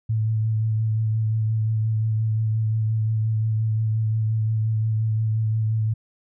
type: tone with vibrato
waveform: sine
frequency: 110 Hz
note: A2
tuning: in tune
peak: -19 dBFS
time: 0.09-5.94 s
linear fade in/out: 10 ms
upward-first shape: sine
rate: 5.7 Hz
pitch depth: 21 cents each way
effects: none